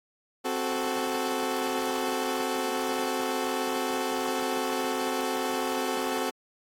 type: chord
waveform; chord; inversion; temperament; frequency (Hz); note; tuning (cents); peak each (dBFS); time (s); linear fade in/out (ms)
20% pulse; F# diminished; second; equal with one note detuned; 261.6 / 370 / 438; C4 / F#4 / A4; 0 / 0 / -8; -27; 0.44-6.31; 20
effects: AAC 48 kbps